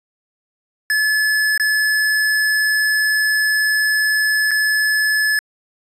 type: tone with dropouts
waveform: square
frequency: 1721 Hz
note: A6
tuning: 39 cents flat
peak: -15 dBFS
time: 0.9-5.39 s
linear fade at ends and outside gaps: 1 ms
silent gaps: 1.577-1.598 / 4.509-4.514 s
effects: resampled to 32000 Hz